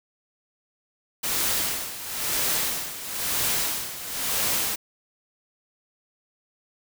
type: noise with tremolo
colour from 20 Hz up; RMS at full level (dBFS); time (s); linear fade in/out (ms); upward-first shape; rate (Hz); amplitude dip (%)
white; -24; 1.23-4.76; 10; sine; 1; 75
effects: none